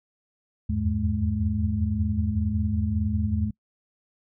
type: tone cluster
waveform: sine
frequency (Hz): 80.2 / 85.4 / 90.8 / 102.1 / 212.3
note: E2 / F2 / F#2 / G#2 / G#3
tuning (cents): -47 / -38 / -32 / -29 / +38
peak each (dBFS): -27 / -34 / -35 / -28 / -27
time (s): 0.69-3.51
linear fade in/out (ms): 10
effects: noise-tail reverb RT60 0.1 s tail -25 dB re dry